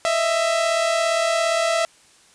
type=tone pair together; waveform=sawtooth; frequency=628.6 / 666 Hz; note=D#5 / E5; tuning=+18 / +18 cents; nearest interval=minor second; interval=100 cents; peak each=-22 / -15 dBFS; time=0.05-1.85 s; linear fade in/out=0 ms; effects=white hiss -53 dBFS RMS until 2.34 s + resampled to 22050 Hz